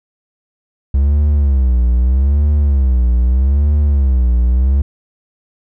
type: tone with vibrato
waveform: triangle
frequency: 66.6 Hz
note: C2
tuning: 31 cents sharp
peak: -7 dBFS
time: 0.94-4.82 s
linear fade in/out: 5 ms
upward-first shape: sine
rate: 0.8 Hz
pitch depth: 180 cents each way
effects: none